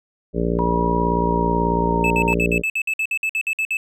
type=harmonic tone; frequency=58.27 Hz; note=A#1; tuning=in tune; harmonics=1 / 2 / 3 / 4 / 5 / 6 / 7 / 8 / 9 / 10; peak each=-25 / -33 / -23 / -29 / -27 / -33 / -24 / -28 / -35 / -31 dBFS; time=0.33-2.63 s; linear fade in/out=50 ms
type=tone with pitch glide; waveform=sine; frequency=965 to 924.6 Hz; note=B5 to A#5; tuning=-40 to -14 cents; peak=-21 dBFS; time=0.59-2.33 s; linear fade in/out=0 ms; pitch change=-74 cents; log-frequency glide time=1.02-2.05 s
type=tone bursts; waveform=triangle; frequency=2616 Hz; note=E7; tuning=14 cents flat; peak=-17 dBFS; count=15; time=2.04-3.77 s; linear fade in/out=2 ms; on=64 ms; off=55 ms
effects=none